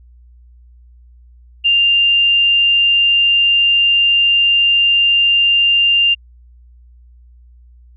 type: tone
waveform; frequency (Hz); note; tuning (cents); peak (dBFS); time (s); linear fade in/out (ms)
sine; 2794; F7; 0; -9; 1.64-6.15; 20
effects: added 60 Hz sine -41 dBFS peak until 7.96 s